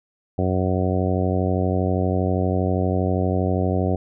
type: harmonic tone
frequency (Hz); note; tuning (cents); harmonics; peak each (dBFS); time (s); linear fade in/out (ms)
92.5; F#2; 0; 1 / 2 / 3 / 4 / 5 / 6 / 7 / 8; -22 / -25 / -27 / -28 / -29 / -30 / -30 / -31; 0.38-3.96; 5
effects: none